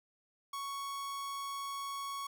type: tone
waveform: 45% pulse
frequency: 1111 Hz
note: C#6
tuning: 4 cents sharp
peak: -38 dBFS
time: 0.53-2.27 s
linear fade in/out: 5 ms
effects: none